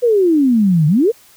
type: exponential two-way sweep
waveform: sine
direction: down then up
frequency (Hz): 503 to 145.3 to 503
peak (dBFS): -9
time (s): 0.02-1.12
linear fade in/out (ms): 20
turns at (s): 0.87
effects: white hiss -47 dBFS RMS until 1.36 s